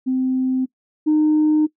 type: tone pair in turn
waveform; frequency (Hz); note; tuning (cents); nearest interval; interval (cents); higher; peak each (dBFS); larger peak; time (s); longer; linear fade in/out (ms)
sine; 258.9 / 306.4; C4 / D#4; -18 / -27; minor third; 291; second; -16 / -11; second; 0.06-0.66 / 1.06-1.67; second; 20
effects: noise-tail reverb RT60 0.1 s tail -20 dB re dry + tanh soft clip ceiling -10 dBFS